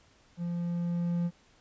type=tone with level ramp; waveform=triangle; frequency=172.7 Hz; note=F3; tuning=19 cents flat; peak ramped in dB=-29 to -24 dBFS; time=0.37-1.31 s; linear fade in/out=50 ms; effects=pink hiss -63 dBFS RMS until 1.6 s + resampled to 16000 Hz